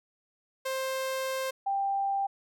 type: tone pair in turn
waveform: sawtooth / sine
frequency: 527 / 789.6 Hz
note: C5 / G5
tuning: +12 / +12 cents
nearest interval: perfect fifth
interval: 700 cents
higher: second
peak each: -26 dBFS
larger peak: neither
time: 0.65-1.51 / 1.66-2.27 s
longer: first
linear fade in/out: 10 ms
effects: none